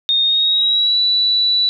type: tone with pitch glide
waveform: sine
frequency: 3686 to 3951 Hz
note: A#7 to B7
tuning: -20 to 0 cents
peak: -12 dBFS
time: 0.09-1.69 s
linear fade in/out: 0 ms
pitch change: +120 cents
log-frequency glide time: 0.23-0.99 s
effects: none